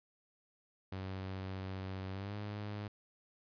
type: tone with pitch glide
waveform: sawtooth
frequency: 95 to 103.6 Hz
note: F#2 to G#2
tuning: +46 to -4 cents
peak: -36 dBFS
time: 0.92-2.88 s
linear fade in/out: 5 ms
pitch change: +150 cents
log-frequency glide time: 2.12-2.36 s
effects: resampled to 11025 Hz